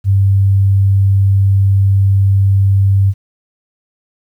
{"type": "tone", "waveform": "sine", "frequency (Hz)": 98, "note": "G2", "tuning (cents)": 0, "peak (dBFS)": -7, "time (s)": [0.04, 3.14], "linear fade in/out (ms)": 50, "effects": ["8-bit"]}